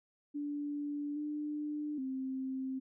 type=tone with pitch steps; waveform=sine; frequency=290.9 / 298.1 / 263.3 Hz; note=D4 / D4 / C4; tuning=-16 / +26 / +11 cents; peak=-35 dBFS; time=0.34-2.8 s; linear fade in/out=20 ms; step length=820 ms; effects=none